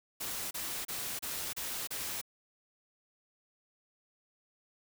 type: noise bursts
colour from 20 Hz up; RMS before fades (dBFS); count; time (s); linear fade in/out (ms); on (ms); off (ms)
white; -38; 6; 0.2-2.215; 10; 310; 31
effects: none